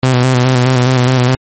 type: tone with vibrato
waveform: sawtooth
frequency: 126.8 Hz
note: B2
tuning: 46 cents sharp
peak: -4 dBFS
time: 0.03-1.35 s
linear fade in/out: 2 ms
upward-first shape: square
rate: 4.8 Hz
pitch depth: 37 cents each way
effects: MP3 32 kbps